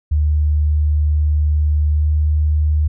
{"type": "tone with pitch glide", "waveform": "sine", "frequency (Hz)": [75.2, 75.94], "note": ["D2", "D#2"], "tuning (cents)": [42, -41], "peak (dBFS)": -12, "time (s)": [0.11, 2.88], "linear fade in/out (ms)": 10, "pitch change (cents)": 17, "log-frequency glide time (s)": [1.96, 2.08], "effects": []}